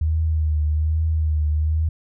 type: tone with vibrato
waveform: sine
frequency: 77.78 Hz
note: D#2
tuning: in tune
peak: -17 dBFS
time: 0.01-1.89 s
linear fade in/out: 5 ms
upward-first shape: triangle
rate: 1.2 Hz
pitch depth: 53 cents each way
effects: none